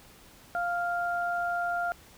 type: tone pair together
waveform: sine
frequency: 698.5 / 1397 Hz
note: F5 / F6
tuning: 0 / 0 cents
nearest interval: octave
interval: 1200 cents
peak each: -29 / -31 dBFS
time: 0.55-1.92 s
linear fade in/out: 0 ms
effects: pink hiss -54 dBFS RMS until 2.17 s